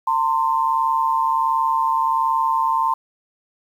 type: tone pair together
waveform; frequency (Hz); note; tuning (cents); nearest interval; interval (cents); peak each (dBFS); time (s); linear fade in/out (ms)
sine; 905.1 / 1046.5; A5 / C6; +49 / 0; minor third; 251; -19; 0.07-2.94; 5
effects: 8-bit